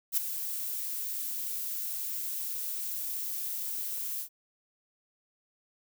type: noise with ADSR envelope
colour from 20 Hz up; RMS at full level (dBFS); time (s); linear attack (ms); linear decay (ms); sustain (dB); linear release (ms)
violet; -24; 0.12-4.29; 57; 3; -11; 92
effects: none